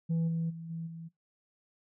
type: tone with level steps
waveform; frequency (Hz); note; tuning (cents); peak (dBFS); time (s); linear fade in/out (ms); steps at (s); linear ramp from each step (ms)
sine; 164.81; E3; 0; -24 / -28 / -40 / -35 / -41; 0.09-1.09; 20; 0.27 / 0.49 / 0.69 / 0.86; 20
effects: noise-tail reverb RT60 0.2 s tail -22 dB re dry + tanh soft clip ceiling -26 dBFS